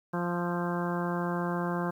harmonic tone with a mistuned harmonic, 174.61 Hz, F3, in tune, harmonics 1 / 2 / 3 / 4 / 5 / 6 / 7 / 8 / 9, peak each -31 / -35 / -38 / -39 / -40 / -38 / -43 / -44 / -41 dBFS, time 0.13-1.91 s, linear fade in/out 10 ms, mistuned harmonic 8, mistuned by -40 cents, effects 10-bit

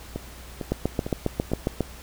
two click trains, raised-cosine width 2 ms, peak -16 / -9 dBFS, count 4 / 9, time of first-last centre 0.16-1.517 / 0.72-1.807 s, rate 2.21 / 7.36 Hz, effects added 60 Hz sine -43 dBFS peak until 2.02 s + pink hiss -45 dBFS RMS until 2.02 s

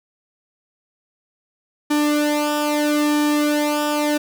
sawtooth tone with flanger, 296.8 Hz, D4, 18 cents sharp, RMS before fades -19 dBFS, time 1.9-4.18 s, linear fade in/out 10 ms, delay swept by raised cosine 1.9 to 2.9 ms, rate 0.77 Hz, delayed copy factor -0.8, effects none

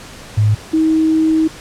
sine tone pair in turn, 106 / 317.6 Hz, G#2 / D#4, +36 / +36 cents, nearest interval octave + perfect fifth, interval 1900 cents, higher second, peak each -9 / -10 dBFS, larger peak first, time 0.37-0.55 / 0.73-1.48 s, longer second, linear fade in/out 10 ms, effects pink hiss -35 dBFS RMS until 1.6 s + low-pass 9000 Hz 12 dB/octave

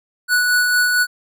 square tone with tremolo, 1475 Hz, F#6, 6 cents flat, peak -13 dBFS, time 0.28-1.07 s, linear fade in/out 50 ms, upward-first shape sine, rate 4.4 Hz, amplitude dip 30%, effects none

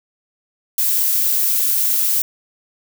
violet noise, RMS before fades -17 dBFS, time 0.78-2.22 s, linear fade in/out 2 ms, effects none

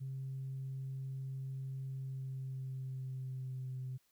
sine tone with pitch glide, 133.5 to 129.18 Hz, C3 to C3, +35 to -22 cents, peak -38 dBFS, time 0-3.98 s, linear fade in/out 20 ms, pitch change -57 cents, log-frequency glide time 1.88-3.77 s, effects tanh soft clip ceiling -35 dBFS + white hiss -75 dBFS RMS until 4.11 s

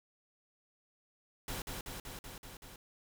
pink noise with echo, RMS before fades -40 dBFS, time 1.48-1.62 s, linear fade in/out 2 ms, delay 190 ms, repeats 6, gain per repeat -2 dB, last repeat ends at 2.76 s, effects none

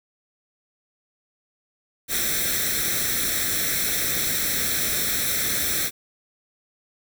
white noise with comb filter, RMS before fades -24 dBFS, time 2.08-5.91 s, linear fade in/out 50 ms, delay 0.52 ms, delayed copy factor +0.8, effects none

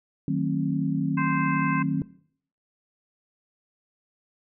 sine chord, D# diminished seventh, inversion none, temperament just, 155.56 / 186.68 / 224 / 268.8 Hz, D#3 / F#3 / A3 / C4, 0 / +16 / +31 / +47 cents, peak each -27 / -28 / -32 / -27 dBFS, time 0.28-2.02 s, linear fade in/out 2 ms
harmonic tone, 521 Hz, C5, 7 cents flat, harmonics 2 / 3 / 4 / 5, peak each -28 / -32 / -34 / -36 dBFS, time 1.17-1.83 s, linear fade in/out 10 ms
effects noise-tail reverb RT60 0.6 s tail -20 dB re dry

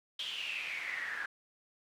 pink noise with band-pass filter sweep, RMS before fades -39 dBFS, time 0.19-1.26 s, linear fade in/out 5 ms, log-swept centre 3300 to 1600 Hz, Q 9.1, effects none

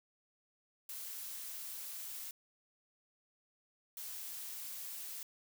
blue noise bursts at uneven times, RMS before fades -45 dBFS, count 2, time 0.89-2.31 / 3.97-5.23 s, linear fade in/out 2 ms, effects none

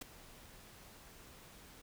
pink noise with ADSR envelope, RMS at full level -40 dBFS, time 0.01-1.82 s, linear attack 8 ms, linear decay 10 ms, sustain -17 dB, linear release 15 ms, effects none

